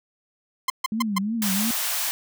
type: tone bursts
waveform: sawtooth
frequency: 1043 Hz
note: C6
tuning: 6 cents flat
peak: -16 dBFS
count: 4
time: 0.68-1.184 s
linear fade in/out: 5 ms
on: 21 ms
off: 140 ms
type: tone with vibrato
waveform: sine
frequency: 210.2 Hz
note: G#3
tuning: 21 cents sharp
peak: -23 dBFS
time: 0.92-1.71 s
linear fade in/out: 2 ms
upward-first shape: triangle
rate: 2.9 Hz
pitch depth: 200 cents each way
type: high-pass noise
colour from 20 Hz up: white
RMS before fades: -26 dBFS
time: 1.42-2.11 s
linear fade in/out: 0 ms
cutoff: 600 Hz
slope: 48 dB/octave
effects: none